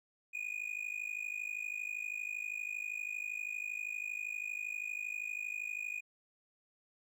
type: tone with amplitude modulation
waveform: triangle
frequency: 2463 Hz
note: D#7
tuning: 18 cents flat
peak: -32 dBFS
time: 0.33-6.01 s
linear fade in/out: 20 ms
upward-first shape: sine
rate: 52.6 Hz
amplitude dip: 90%
effects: none